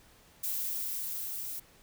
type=noise with level ramp; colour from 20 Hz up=violet; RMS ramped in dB=-33 to -39 dBFS; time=0.43-1.6 s; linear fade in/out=10 ms; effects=pink hiss -60 dBFS RMS until 1.82 s